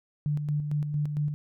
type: tone with tremolo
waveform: sine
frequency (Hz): 148.1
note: D3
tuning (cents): +15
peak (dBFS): -24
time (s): 0.26-1.34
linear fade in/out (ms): 0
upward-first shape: square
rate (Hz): 4.4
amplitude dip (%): 45
effects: none